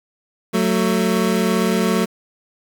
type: tone pair together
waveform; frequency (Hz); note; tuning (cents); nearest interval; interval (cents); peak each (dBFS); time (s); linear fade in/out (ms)
25% pulse; 185.29 / 222.9; F#3 / A3; +3 / +23; minor third; 320; -15; 0.53-2.06; 20
effects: 7-bit